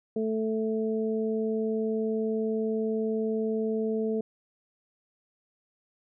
harmonic tone, 220 Hz, A3, in tune, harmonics 1 / 2 / 3, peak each -29 / -28 / -40 dBFS, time 0.16-4.21 s, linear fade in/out 5 ms, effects none

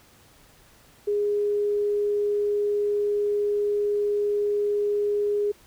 sine tone, 412.3 Hz, G#4, 13 cents flat, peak -21 dBFS, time 1.07-5.52 s, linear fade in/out 10 ms, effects pink hiss -55 dBFS RMS until 5.66 s

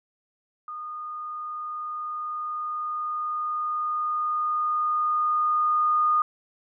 sine tone with level ramp, 1226 Hz, D#6, 26 cents flat, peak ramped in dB -33 to -18 dBFS, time 0.68-6.22 s, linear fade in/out 2 ms, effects none

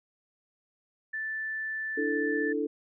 sine tone, 1760 Hz, A6, in tune, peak -31 dBFS, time 1.13-2.53 s, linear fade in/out 10 ms
sine chord, D suspended second, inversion none, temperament equal, 293.7 / 329.6 / 440 Hz, D4 / E4 / A4, 0 / 0 / 0 cents, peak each -31 / -34 / -30 dBFS, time 1.97-2.67 s, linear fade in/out 10 ms
effects none

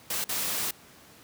white noise with dropouts, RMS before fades -30 dBFS, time 0.1-0.71 s, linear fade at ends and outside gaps 5 ms, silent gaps 0.243-0.29 s, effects pink hiss -53 dBFS RMS until 1.23 s + high-pass 100 Hz 12 dB/octave

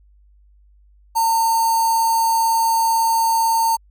square tone with notch filter, 909 Hz, A#5, 44 cents flat, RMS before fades -17 dBFS, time 1.15-3.77 s, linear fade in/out 20 ms, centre 2600 Hz, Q 0.74, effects added 50 Hz sine -49 dBFS peak until 3.9 s

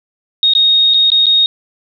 sine tone with dropouts, 3729 Hz, A#7, in tune, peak -7 dBFS, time 0.43-1.46 s, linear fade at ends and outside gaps 1 ms, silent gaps 0.536-0.551 / 0.938-0.943 / 1.102-1.118 / 1.258-1.266 s, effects none

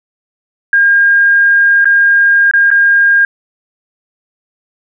sine tone with dropouts, 1614 Hz, G#6, 50 cents flat, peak -5 dBFS, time 0.73-3.25 s, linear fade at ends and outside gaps 2 ms, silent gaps 1.845-1.855 / 2.512-2.536 / 2.704-2.713 s, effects none

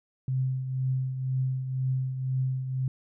sine tone with tremolo, 130.5 Hz, C3, 4 cents flat, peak -23 dBFS, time 0.28-2.88 s, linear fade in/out 2 ms, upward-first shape triangle, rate 2 Hz, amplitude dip 60%, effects none

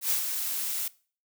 blue noise with ADSR envelope, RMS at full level -25 dBFS, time 0.01-0.88 s, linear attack 94 ms, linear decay 110 ms, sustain -6 dB, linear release 5 ms, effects noise-tail reverb RT60 0.4 s tail -21 dB re dry

